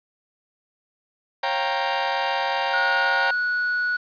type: chord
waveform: sawtooth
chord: G half-diminished seventh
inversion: second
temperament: equal with one note detuned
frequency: 545.5 / 698.5 / 784 / 932.3 Hz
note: Db5 / F5 / G5 / Bb5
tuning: -28 / 0 / 0 / 0 cents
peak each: -25 / -27 / -22 / -22 dBFS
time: 1.43-3.31 s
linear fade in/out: 5 ms
type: tone with pitch glide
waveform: triangle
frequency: 1450 to 1466.8 Hz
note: F#6 to F#6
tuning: -35 to -15 cents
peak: -19 dBFS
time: 2.73-3.97 s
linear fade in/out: 10 ms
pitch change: +20 cents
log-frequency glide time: 3.2-3.37 s
effects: resampled to 11025 Hz + 8-bit